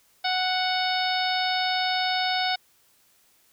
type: harmonic tone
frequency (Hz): 740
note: F#5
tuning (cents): 0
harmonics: 1 / 2 / 3 / 4 / 5 / 6 / 7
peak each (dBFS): -26 / -31 / -32 / -34 / -30 / -33 / -34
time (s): 0.24-2.56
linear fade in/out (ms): 10
effects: white hiss -62 dBFS RMS until 3.52 s

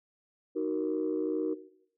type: chord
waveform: sine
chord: D# minor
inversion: none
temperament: just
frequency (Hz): 311.1 / 373.4 / 466.7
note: D#4 / F#4 / A#4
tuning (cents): 0 / +16 / +2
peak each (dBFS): -32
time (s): 0.55-1.55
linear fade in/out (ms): 20
effects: noise-tail reverb RT60 0.7 s tail -17 dB re dry + tanh soft clip ceiling -21 dBFS

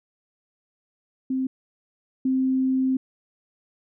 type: tone pair in turn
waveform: sine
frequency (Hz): 261.6 / 261.6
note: C4 / C4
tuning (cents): 0 / 0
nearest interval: unison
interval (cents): 0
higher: neither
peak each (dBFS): -22 / -19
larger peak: second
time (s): 1.3-1.47 / 2.25-2.97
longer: second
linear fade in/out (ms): 5
effects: none

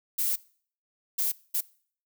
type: noise bursts at uneven times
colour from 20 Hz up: violet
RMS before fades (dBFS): -27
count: 3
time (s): 0.18-0.36 / 1.18-1.32 / 1.54-1.61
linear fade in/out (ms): 10
effects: noise-tail reverb RT60 0.5 s tail -22 dB re dry

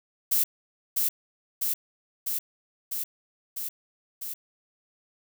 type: noise with echo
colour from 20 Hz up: violet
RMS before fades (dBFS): -23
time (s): 0.31-0.44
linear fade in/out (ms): 10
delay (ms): 650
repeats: 6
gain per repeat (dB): -2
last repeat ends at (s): 4.34
effects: none

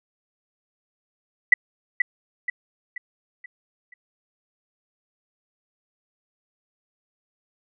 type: tone with echo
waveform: sine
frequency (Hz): 1975.5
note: B6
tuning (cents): 0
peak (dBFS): -8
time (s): 1.52-1.54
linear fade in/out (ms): 5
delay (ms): 480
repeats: 5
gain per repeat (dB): -7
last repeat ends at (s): 3.94
effects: none

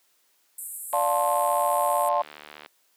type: band-pass noise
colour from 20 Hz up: white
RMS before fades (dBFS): -37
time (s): 0.58-2.09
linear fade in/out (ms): 5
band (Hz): 7800 to 13000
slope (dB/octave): 96
type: click train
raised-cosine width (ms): 0.3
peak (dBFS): -25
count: 131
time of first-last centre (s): 0.93-2.661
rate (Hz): 75.1
type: chord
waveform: sine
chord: D minor seventh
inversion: none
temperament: just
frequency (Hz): 587.3 / 704.8 / 881 / 1057.2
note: D5 / F5 / A5 / C6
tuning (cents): 0 / +16 / +2 / +18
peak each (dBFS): -26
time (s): 0.93-2.22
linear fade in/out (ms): 5
effects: white hiss -66 dBFS RMS until 2.96 s + high-pass 300 Hz 12 dB/octave

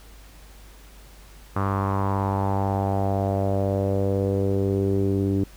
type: tone with low-pass filter sweep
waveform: sawtooth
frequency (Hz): 98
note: G2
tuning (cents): 0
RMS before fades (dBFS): -23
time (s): 1.56-5.44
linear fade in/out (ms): 5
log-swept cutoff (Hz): 1200 to 330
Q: 4.2
effects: added 50 Hz sine -45 dBFS peak until 5.56 s + pink hiss -51 dBFS RMS until 5.56 s

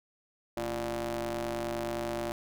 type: ring-modulated tone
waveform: sawtooth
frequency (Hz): 123.2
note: B2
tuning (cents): -4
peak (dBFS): -25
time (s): 0.57-2.32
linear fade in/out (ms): 0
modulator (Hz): 468
effects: none

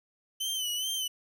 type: tone with vibrato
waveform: sawtooth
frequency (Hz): 3035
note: F#7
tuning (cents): +43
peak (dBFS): -27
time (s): 0.4-1.08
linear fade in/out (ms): 10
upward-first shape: sine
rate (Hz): 2.4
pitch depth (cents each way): 73
effects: none

